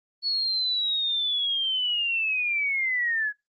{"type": "linear sweep", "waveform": "sine", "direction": "down", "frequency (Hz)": [4412, 1663], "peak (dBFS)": -23, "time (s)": [0.22, 3.33], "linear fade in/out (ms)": 50, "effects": ["noise-tail reverb RT60 0.2 s tail -25 dB re dry", "Opus 24 kbps"]}